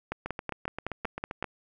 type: two click trains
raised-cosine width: 0.5 ms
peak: -16 / -19 dBFS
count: 8 / 10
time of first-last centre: 0.12-1.426 / 0.26-1.443 s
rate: 5.36 / 7.61 Hz
effects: none

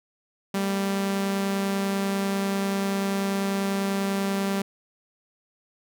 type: tone pair together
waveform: sawtooth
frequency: 196.4 / 226.6 Hz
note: G3 / A#3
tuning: +4 / -49 cents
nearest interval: major second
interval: 247 cents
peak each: -20 / -32 dBFS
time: 0.54-4.62 s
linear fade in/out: 5 ms
effects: none

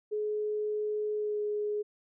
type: tone with pitch glide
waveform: sine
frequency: 423.1 to 418.2 Hz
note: G#4 to G#4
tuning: +32 to +12 cents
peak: -29 dBFS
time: 0.11-1.83 s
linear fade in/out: 20 ms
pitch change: -20 cents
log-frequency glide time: 1.15-1.41 s
effects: none

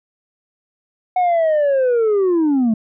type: linear sweep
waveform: sine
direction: down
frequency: 740 to 212.2 Hz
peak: -10 dBFS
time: 1.16-2.74 s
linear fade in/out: 5 ms
effects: tanh soft clip ceiling -12 dBFS

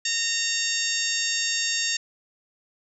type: harmonic tone with a mistuned harmonic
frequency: 920 Hz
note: A#5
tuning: 23 cents flat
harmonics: 2 / 3 / 4 / 5 / 6 / 7 / 8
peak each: -31 / -31 / -31 / -31 / -31 / -31 / -31 dBFS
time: 0.05-1.97 s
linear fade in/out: 5 ms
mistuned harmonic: 7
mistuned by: +24 cents
effects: none

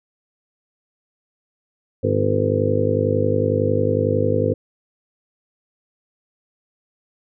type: harmonic tone with a mistuned harmonic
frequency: 51 Hz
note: G#1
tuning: 31 cents flat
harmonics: 2 / 3 / 4 / 5 / 6 / 7 / 8 / 9 / 10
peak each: -22 / -27 / -33 / -25 / -31 / -29 / -28 / -22 / -22 dBFS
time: 2.03-4.54 s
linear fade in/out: 10 ms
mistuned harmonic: 6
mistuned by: +46 cents
effects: none

